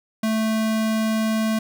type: tone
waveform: square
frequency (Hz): 220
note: A3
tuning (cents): 0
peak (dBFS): -20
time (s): 0.23-1.59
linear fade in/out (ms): 5
effects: none